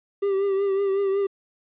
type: tone with vibrato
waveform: triangle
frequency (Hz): 393.6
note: G4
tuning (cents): +7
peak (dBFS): -18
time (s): 0.22-1.27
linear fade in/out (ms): 10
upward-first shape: triangle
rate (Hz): 5.4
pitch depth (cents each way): 47
effects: resampled to 8000 Hz + 10-bit